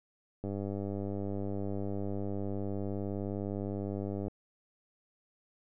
click train, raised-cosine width 2 ms, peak -24 dBFS, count 384, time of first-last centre 0.44-4.282 s, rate 99.7 Hz, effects none

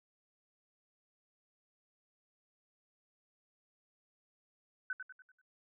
sine tone with echo, 1513 Hz, F#6, 38 cents sharp, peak -34 dBFS, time 4.9-4.93 s, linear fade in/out 2 ms, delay 97 ms, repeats 5, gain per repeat -7 dB, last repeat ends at 5.415 s, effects none

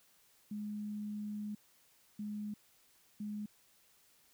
sine tone bursts at uneven times, 209.2 Hz, G#3, 13 cents sharp, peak -38 dBFS, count 3, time 0.51-1.55 / 2.19-2.54 / 3.2-3.46 s, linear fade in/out 5 ms, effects white hiss -68 dBFS RMS until 4.33 s

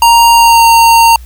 square tone with pitch glide, 932.3 to 920.5 Hz, A#5 to A#5, 0 to -22 cents, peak -3 dBFS, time 0.02-1.16 s, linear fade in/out 2 ms, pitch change -22 cents, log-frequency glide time 0.32-0.65 s, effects added 60 Hz sine -27 dBFS peak until 1.25 s + white hiss -44 dBFS RMS until 1.25 s

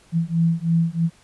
sine beating tone pair, 164.81 / 167.91 Hz, E3 / E3, 0 / +32 cents, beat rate 3.1 Hz, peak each -20 / -20 dBFS, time 0.12-1.1 s, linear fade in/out 50 ms, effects pink hiss -54 dBFS RMS until 1.23 s + resampled to 24000 Hz

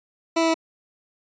20% pulse tone with pitch steps, 329.6 / 327.5 / 325.4 Hz, E4 / E4 / E4, 0 / -11 / -22 cents, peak -13 dBFS, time 0.36-0.543 s, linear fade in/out 10 ms, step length 61 ms, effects resampled to 16000 Hz

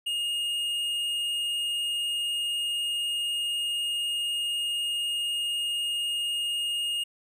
triangle tone with tanh clipping, 2848 Hz, F7, 33 cents sharp, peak -28 dBFS, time 0.06-7.04 s, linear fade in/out 10 ms, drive 12 dB, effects none

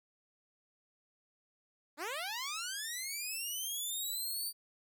10% pulse linear sweep, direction up, 270.3 to 4655 Hz, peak -29 dBFS, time 1.97-4.53 s, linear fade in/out 50 ms, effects none

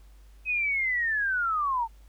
sine linear sweep, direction down, 2548 to 880 Hz, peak -24 dBFS, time 0.45-1.88 s, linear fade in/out 50 ms, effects added 50 Hz sine -49 dBFS peak until 2.08 s + pink hiss -64 dBFS RMS until 2.08 s

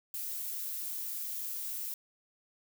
violet noise, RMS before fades -38 dBFS, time 0.14-1.94 s, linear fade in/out 2 ms, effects none

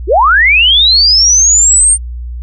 sine linear sweep, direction up, 311.1 to 8870 Hz, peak -4 dBFS, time 0.07-1.98 s, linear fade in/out 50 ms, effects added 60 Hz sine -19 dBFS peak until 2.42 s

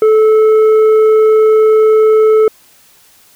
triangle tone with tanh clipping, 435.1 Hz, A4, 19 cents flat, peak -6 dBFS, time 0.02-2.48 s, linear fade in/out 2 ms, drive 10 dB, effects white hiss -46 dBFS RMS until 3.35 s

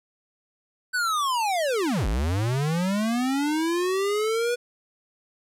square linear two-way sweep, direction down then up, 1527 to 46.25 to 489.3 Hz, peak -23 dBFS, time 0.93-4.56 s, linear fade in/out 20 ms, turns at 2.07 s, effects low-pass 12000 Hz 12 dB/octave + 10-bit

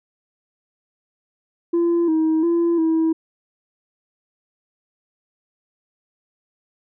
sine tone with pitch steps, 341 / 317.7 / 339.3 / 323.2 Hz, F4 / D#4 / F4 / E4, -41 / +36 / -50 / -34 cents, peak -13 dBFS, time 1.73-3.13 s, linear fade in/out 10 ms, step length 350 ms, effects tanh soft clip ceiling -14 dBFS

